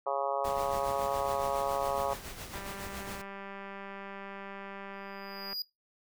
harmonic tone, 138.59 Hz, C#3, in tune, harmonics 3 / 4 / 5 / 6 / 7 / 8 / 9, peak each -40 / -33 / -36 / -36 / -38 / -37 / -42 dBFS, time 0.06-2.14 s, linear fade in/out 10 ms
pink noise with tremolo, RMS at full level -41 dBFS, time 0.44-3.22 s, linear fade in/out 10 ms, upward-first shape sine, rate 7.2 Hz, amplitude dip 50%
click train, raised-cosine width 0.5 ms, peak -29 dBFS, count 590, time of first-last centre 2.54-5.53 s, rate 197 Hz
square tone with exponential growth, 4882 Hz, D#8, 34 cents flat, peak -32 dBFS, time 4.93-5.62 s, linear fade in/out 2 ms, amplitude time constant 150 ms
effects noise-tail reverb RT60 0.2 s tail -19 dB re dry

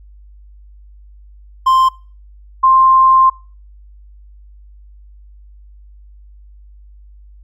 triangle / sine tone pair in turn, 1046.5 / 1051.6 Hz, C6 / C6, 0 / +8 cents, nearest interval unison, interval 8 cents, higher second, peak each -6 dBFS, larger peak neither, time 1.66-1.89 / 2.63-3.3 s, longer second, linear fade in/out 10 ms, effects noise-tail reverb RT60 0.4 s tail -24 dB re dry + added 50 Hz sine -38 dBFS peak until 7.43 s

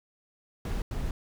brown noise bursts at uneven times, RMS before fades -31 dBFS, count 2, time 0.65-0.82 / 0.91-1.11 s, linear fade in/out 2 ms, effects none

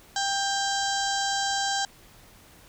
harmonic tone with a mistuned harmonic, 791 Hz, G5, 15 cents sharp, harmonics 1 / 2 / 4 / 5 / 6 / 7 / 8 / 9 / 10, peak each -28 / -31 / -34 / -35 / -36 / -36 / -37 / -38 / -38 dBFS, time 0.16-1.85 s, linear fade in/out 2 ms, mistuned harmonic 10, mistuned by -46 cents, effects pink hiss -53 dBFS RMS until 2.68 s

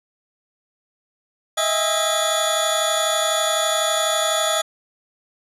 25% pulse tone cluster, 633 / 665 / 816 / 3441 Hz, D#5 / E5 / G#5 / A7, +30 / +15 / -31 / -39 cents, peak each -18 / -22 / -25 / -19 dBFS, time 1.57-4.62 s, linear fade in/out 10 ms, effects resampled to 32000 Hz

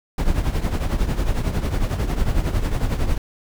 brown noise with tremolo, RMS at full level -17 dBFS, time 0.18-3.18 s, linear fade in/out 2 ms, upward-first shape triangle, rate 11 Hz, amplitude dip 75%, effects none

